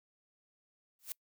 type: noise with exponential growth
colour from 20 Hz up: blue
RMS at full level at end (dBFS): -36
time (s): 0.99-1.12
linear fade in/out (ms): 1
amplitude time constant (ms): 27
effects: noise-tail reverb RT60 0.1 s tail -25 dB re dry